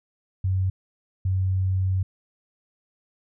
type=tone pair in turn; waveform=sine; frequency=94.1 / 94.1 Hz; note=F#2 / F#2; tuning=+30 / +30 cents; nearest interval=unison; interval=0 cents; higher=neither; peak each=-20 dBFS; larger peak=neither; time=0.44-0.7 / 1.25-2.03 s; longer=second; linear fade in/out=5 ms; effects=none

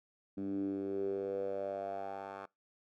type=tone with band-pass filter sweep; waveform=10% pulse; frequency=98 Hz; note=G2; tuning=in tune; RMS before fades=-38 dBFS; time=0.37-2.46 s; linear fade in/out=10 ms; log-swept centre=250 to 1000 Hz; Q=5.8; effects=noise-tail reverb RT60 0.2 s tail -23 dB re dry

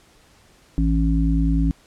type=harmonic tone; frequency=55 Hz; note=A1; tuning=in tune; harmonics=1 / 3 / 5; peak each=-18 / -22 / -22 dBFS; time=0.78-1.71 s; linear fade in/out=0 ms; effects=pink hiss -54 dBFS RMS until 1.86 s + low-pass 10000 Hz 12 dB/octave

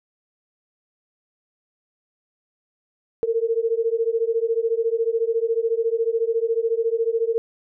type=beating tone pair; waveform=sine; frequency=450 / 464 Hz; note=A4 / A#4; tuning=+39 / -8 cents; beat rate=14 Hz; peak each=-22 / -22 dBFS; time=3.23-7.38 s; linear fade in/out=0 ms; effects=none

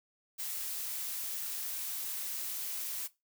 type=noise; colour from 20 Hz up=blue; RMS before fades=-38 dBFS; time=0.38-3.08 s; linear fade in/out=20 ms; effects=noise-tail reverb RT60 0.2 s tail -17 dB re dry

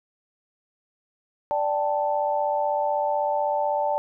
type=chord; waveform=sine; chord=D suspended fourth; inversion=none; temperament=equal; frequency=587.3 / 784 / 880 Hz; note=D5 / G5 / A5; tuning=0 / 0 / 0 cents; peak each=-25 / -28 / -25 dBFS; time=1.51-3.98 s; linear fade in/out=0 ms; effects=none

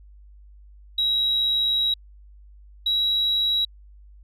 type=tone pair in turn; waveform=sine; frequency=3854 / 3876 Hz; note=B7 / B7; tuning=-43 / -33 cents; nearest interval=unison; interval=10 cents; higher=second; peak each=-18 dBFS; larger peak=neither; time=0.98-1.94 / 2.86-3.65 s; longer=first; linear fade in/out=5 ms; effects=tanh soft clip ceiling -15 dBFS + added 50 Hz sine -45 dBFS peak until 4.23 s

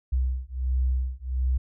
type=beating tone pair; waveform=sine; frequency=63.2 / 64.6 Hz; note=B1 / C2; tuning=+41 / -21 cents; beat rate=1.4 Hz; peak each=-26 dBFS; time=0.12-1.58 s; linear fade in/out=10 ms; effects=none

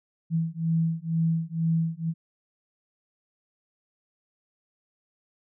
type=beating tone pair; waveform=sine; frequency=162.8 / 164.9 Hz; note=E3 / E3; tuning=-21 / +1 cents; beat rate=2.1 Hz; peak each=-26 dBFS; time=0.3-2.14 s; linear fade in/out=50 ms; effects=none

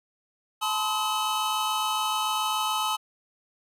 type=tone cluster; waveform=square; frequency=865 / 998 / 1045 / 1274 / 3014 Hz; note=A5 / B5 / C6 / D#6 / F#7; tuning=-30 / +18 / -2 / +41 / +31 cents; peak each=-30 / -38 / -35 / -30 / -33 dBFS; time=0.61-2.97 s; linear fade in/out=20 ms; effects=resampled to 32000 Hz

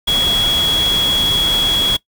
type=tone in noise; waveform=sine; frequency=3339 Hz; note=G#7; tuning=9 cents sharp; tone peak=-13 dBFS; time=0.07-1.97 s; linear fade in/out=10 ms; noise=pink; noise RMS=-23 dBFS; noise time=0.07-1.97 s; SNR=+7 dB; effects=noise-tail reverb RT60 0.1 s tail -20 dB re dry

